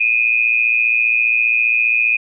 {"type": "tone pair together", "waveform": "sine", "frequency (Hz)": [2451, 2566], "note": ["D#7", "E7"], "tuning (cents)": [-27, -47], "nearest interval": "minor second", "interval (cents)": 80, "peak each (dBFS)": [-14, -17], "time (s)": [0, 2.17], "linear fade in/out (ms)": 10, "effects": []}